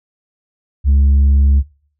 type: tone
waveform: sine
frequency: 69.6 Hz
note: C#2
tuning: 8 cents sharp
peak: -5 dBFS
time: 0.84-1.63 s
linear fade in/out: 50 ms
effects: noise-tail reverb RT60 0.5 s tail -20 dB re dry + tanh soft clip ceiling -7 dBFS